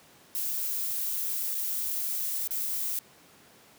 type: noise with dropouts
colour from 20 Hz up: violet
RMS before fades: -31 dBFS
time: 0.35-2.99 s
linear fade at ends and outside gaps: 0 ms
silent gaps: 1.546-1.55 / 2.475-2.508 s
effects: pink hiss -56 dBFS RMS until 3.78 s + high-pass 150 Hz 12 dB/octave